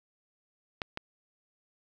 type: clicks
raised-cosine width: 0.3 ms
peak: -16 / -19 dBFS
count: 2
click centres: 0.818 / 0.974 s
effects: none